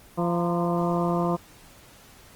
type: harmonic tone with a mistuned harmonic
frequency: 172.6 Hz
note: F3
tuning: 20 cents flat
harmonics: 1 / 2 / 3 / 4 / 5 / 6 / 7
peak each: -25 / -28 / -31 / -30 / -36 / -32 / -36 dBFS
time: 0.17-1.37 s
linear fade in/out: 20 ms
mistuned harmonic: 5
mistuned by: +100 cents
effects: pink hiss -51 dBFS RMS until 2.35 s + Opus 24 kbps